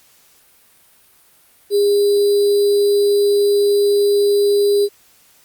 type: tone with sample-and-hold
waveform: sine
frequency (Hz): 406.7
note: G#4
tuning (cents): -36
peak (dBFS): -11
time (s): 1.7-4.89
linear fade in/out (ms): 50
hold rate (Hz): 4410
effects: white hiss -52 dBFS RMS until 5.44 s + Opus 48 kbps